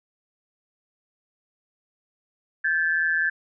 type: tone pair together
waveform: sine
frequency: 1568 / 1731.4 Hz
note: G6 / A6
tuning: 0 / -28 cents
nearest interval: major second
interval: 172 cents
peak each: -23 dBFS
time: 2.64-3.3 s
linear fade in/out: 10 ms
effects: none